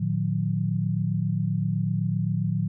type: tone cluster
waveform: sine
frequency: 113.5 / 152.7 / 180.4 Hz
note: A#2 / D#3 / F#3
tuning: -46 / -32 / -44 cents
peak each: -27 dBFS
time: 0-2.68 s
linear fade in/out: 10 ms
effects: none